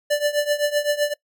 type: tone with tremolo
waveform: square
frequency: 587.3 Hz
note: D5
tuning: in tune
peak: -16 dBFS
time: 0.1-1.14 s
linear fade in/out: 10 ms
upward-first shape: triangle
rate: 7.8 Hz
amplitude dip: 90%
effects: noise-tail reverb RT60 0.1 s tail -22 dB re dry